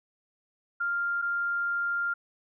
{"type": "tone pair in turn", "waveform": "sine", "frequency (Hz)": [1396.9, 1396.9], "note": ["F6", "F6"], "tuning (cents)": [0, 0], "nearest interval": "unison", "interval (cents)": 0, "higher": "neither", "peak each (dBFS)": -26, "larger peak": "neither", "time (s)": [[0.8, 1.22], [1.22, 2.14]], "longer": "second", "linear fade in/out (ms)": 10, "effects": []}